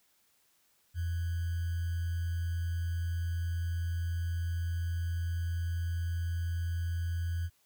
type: tone with sample-and-hold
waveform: sine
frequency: 84.9 Hz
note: F2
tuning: 48 cents flat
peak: -30 dBFS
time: 0.94-7.5 s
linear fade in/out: 50 ms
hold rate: 1575 Hz
effects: white hiss -70 dBFS RMS until 7.65 s